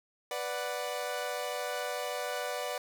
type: chord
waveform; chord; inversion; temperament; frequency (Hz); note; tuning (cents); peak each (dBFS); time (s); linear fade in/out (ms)
sawtooth; B minor; none; equal; 493.9 / 587.3 / 740; B4 / D5 / F#5; 0 / 0 / 0; -34 / -33 / -35; 0.31-2.78; 2
effects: none